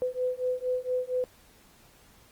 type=beating tone pair; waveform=sine; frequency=502 / 506.3 Hz; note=B4 / B4; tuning=+28 / +43 cents; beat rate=4.3 Hz; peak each=-30 dBFS; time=0.02-1.24 s; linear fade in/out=0 ms; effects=pink hiss -58 dBFS RMS until 2.31 s + Opus 24 kbps